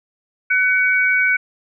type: tone pair together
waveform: sine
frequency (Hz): 1504 / 2253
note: F#6 / C#7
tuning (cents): +28 / +28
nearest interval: perfect fifth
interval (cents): 700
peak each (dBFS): -16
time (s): 0.5-1.37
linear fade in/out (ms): 10
effects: none